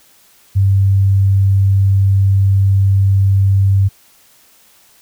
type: tone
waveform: sine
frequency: 97.7 Hz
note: G2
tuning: 5 cents flat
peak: -8 dBFS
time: 0.55-3.89 s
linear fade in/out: 20 ms
effects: white hiss -49 dBFS RMS until 5.01 s